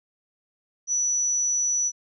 sine tone, 5920 Hz, F#8, in tune, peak -21 dBFS, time 0.87-1.92 s, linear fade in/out 50 ms, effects none

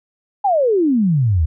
sine exponential sweep, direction down, 843 to 72.5 Hz, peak -12 dBFS, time 0.44-1.46 s, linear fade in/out 10 ms, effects none

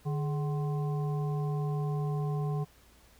harmonic tone with a mistuned harmonic, 150 Hz, D3, 37 cents sharp, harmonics 1 / 3 / 5 / 7, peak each -29 / -39 / -43 / -46 dBFS, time 0.05-2.65 s, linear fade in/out 20 ms, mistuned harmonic 3, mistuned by -120 cents, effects added 60 Hz sine -61 dBFS peak until 3.19 s + pink hiss -61 dBFS RMS until 3.19 s

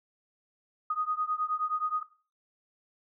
sine beating tone pair, 1240 / 1249.5 Hz, D#6 / D#6, -6 / +7 cents, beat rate 9.5 Hz, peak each -31 dBFS, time 0.9-2.03 s, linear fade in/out 5 ms, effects noise-tail reverb RT60 0.4 s tail -18 dB re dry

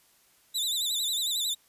sawtooth tone with vibrato, 3729 Hz, A#7, in tune, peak -24 dBFS, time 0.54-1.55 s, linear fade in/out 20 ms, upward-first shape sine, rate 11 Hz, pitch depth 120 cents each way, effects white hiss -63 dBFS RMS until 1.68 s + resampled to 32000 Hz

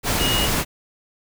sine tone in noise, 2881 Hz, F#7, 47 cents flat, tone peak -22 dBFS, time 0.18-0.49 s, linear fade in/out 50 ms, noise pink, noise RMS -21 dBFS, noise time 0.03-0.65 s, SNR -4 dB, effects none

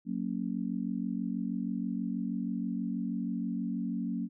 sine chord, F# major, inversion none, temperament just, 185 / 231.2 / 277.5 Hz, F#3 / A#3 / C#4, 0 / -14 / +2 cents, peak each -35 / -34 / -37 dBFS, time 0.05-4.29 s, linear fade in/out 50 ms, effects none

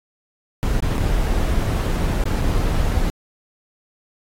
brown noise with dropouts, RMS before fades -19 dBFS, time 0.63-3.1 s, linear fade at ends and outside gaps 0 ms, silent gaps 0.802-0.825 / 0.975-0.98 / 2.237-2.256 / 2.416-2.421 s, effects AAC 48 kbps

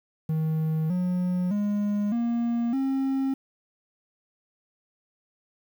triangle tone with pitch steps, 157.9 / 180.33 / 206 / 235.2 / 268.6 Hz, D#3 / F#3 / G#3 / A#3 / C4, +26 / -44 / -14 / +16 / +46 cents, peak -21 dBFS, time 0.29-3.34 s, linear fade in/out 5 ms, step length 610 ms, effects 9-bit

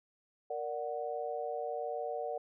sine chord, Bb augmented, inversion none, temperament equal, 466.2 / 587.3 / 740 Hz, Bb4 / D5 / F#5, 0 / 0 / 0 cents, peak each -39 / -39 / -39 dBFS, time 0.5-2.38 s, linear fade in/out 5 ms, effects none

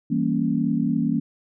sine chord, E diminished seventh, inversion none, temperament equal, 164.81 / 196 / 233.1 / 277.2 Hz, E3 / G3 / Bb3 / Db4, 0 / 0 / 0 / 0 cents, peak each -26 / -27 / -23 / -25 dBFS, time 0.1-1.2 s, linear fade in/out 10 ms, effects none

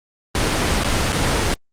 pink noise with dropouts, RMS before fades -18 dBFS, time 0.35-1.54 s, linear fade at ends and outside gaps 1 ms, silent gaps 0.836-0.845 / 1.122-1.127 s, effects low-pass 8000 Hz 12 dB/octave + Opus 32 kbps

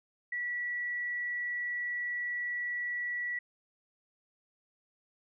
sine tone, 1945 Hz, B6, 27 cents flat, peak -32 dBFS, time 0.32-3.39 s, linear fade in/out 5 ms, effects none

